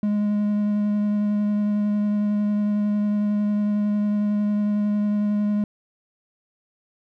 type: tone with vibrato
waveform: triangle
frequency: 207.7 Hz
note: G#3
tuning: in tune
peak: -17 dBFS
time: 0.03-5.64 s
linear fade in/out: 2 ms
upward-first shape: sine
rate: 11 Hz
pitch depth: 10 cents each way
effects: none